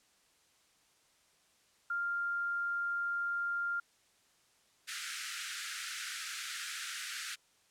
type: tone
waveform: sine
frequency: 1396.9 Hz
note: F6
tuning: in tune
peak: -32 dBFS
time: 1.9-3.8 s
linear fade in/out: 5 ms
type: high-pass noise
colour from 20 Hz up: pink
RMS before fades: -40 dBFS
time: 4.87-7.36 s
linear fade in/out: 20 ms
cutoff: 1300 Hz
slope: 96 dB/octave
effects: white hiss -69 dBFS RMS until 7.7 s + low-pass 9000 Hz 12 dB/octave

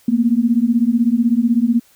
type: beating tone pair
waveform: sine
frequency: 227.1 / 243.1 Hz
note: A#3 / B3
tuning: -45 / -27 cents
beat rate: 16 Hz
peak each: -15 dBFS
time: 0.08-1.8 s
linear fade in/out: 5 ms
effects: white hiss -53 dBFS RMS until 1.95 s

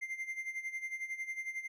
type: tone with tremolo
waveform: triangle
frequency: 2093 Hz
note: C7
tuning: in tune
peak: -33 dBFS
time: 0.01-1.68 s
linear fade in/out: 20 ms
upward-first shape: sine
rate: 11 Hz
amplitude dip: 75%
effects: none

